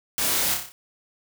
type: noise with echo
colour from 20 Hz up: white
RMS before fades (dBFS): -25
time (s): 0.18-0.54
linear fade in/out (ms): 0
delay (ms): 30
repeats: 6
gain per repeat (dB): -4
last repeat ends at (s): 0.72
effects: none